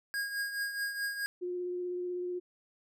square tone with tremolo, 1632 Hz, G#6, 31 cents flat, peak -31 dBFS, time 0.14-1.26 s, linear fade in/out 0 ms, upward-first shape triangle, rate 4.7 Hz, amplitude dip 65%
sine tone with vibrato, 357.7 Hz, F4, 41 cents sharp, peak -33 dBFS, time 1.41-2.4 s, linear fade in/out 20 ms, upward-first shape triangle, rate 16 Hz, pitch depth 15 cents each way
effects none

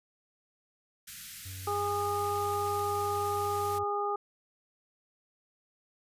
white band-stop noise, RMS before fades -44 dBFS, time 1.07-3.79 s, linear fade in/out 10 ms, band 210 to 1400 Hz, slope 48 dB/octave
triangle tone, 94 Hz, F#2, 28 cents sharp, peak -39 dBFS, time 1.45-3.84 s, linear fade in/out 10 ms
harmonic tone, 409.1 Hz, G#4, 26 cents flat, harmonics 1 / 2 / 3, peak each -33 / -33 / -33 dBFS, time 1.67-4.16 s, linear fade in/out 5 ms
effects resampled to 32000 Hz

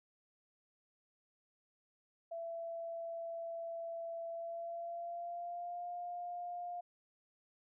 sine tone with pitch glide, 669 to 704.7 Hz, E5 to F5, +25 to +15 cents, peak -40 dBFS, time 2.31-6.81 s, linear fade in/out 10 ms, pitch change +90 cents, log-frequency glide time 4.29-5.87 s, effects none

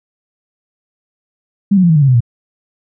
sine tone with pitch steps, 200 / 185.53 / 172.11 / 159.66 / 148.11 / 137.4 / 127.46 / 118.24 Hz, G3 / F#3 / F3 / D#3 / D3 / C#3 / C3 / A#2, +35 / +5 / -25 / +45 / +15 / -15 / -45 / +25 cents, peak -6 dBFS, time 1.71-2.206 s, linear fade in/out 10 ms, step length 62 ms, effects none

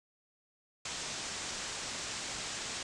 white low-pass noise, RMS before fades -40 dBFS, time 0.85-2.83 s, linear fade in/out 5 ms, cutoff 8000 Hz, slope 48 dB/octave, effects resampled to 24000 Hz

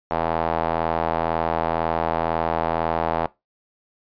square tone with band-pass filter, 41 Hz, E1, 9 cents flat, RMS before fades -23 dBFS, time 0.11-3.26 s, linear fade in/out 0 ms, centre 780 Hz, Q 2.1, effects noise-tail reverb RT60 0.2 s tail -20 dB re dry + resampled to 11025 Hz

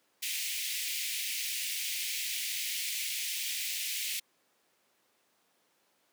pink high-pass noise, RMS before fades -35 dBFS, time 0.22-4.2 s, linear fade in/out 10 ms, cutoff 2100 Hz, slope 48 dB/octave, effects pink hiss -71 dBFS RMS until 6.12 s + high-pass 300 Hz 12 dB/octave

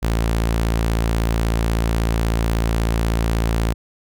sawtooth tone, 56.3 Hz, A1, 40 cents sharp, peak -13 dBFS, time 0.02-3.74 s, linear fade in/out 20 ms, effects none

